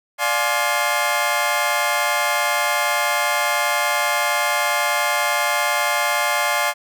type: chord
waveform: 20% pulse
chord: D half-diminished seventh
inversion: none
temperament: just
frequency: 587.3 / 704.8 / 845.8 / 1057.2 Hz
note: D5 / F5 / Ab5 / C6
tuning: 0 / +16 / +31 / +18 cents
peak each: -19 dBFS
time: 0.18-6.74 s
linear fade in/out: 50 ms
effects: none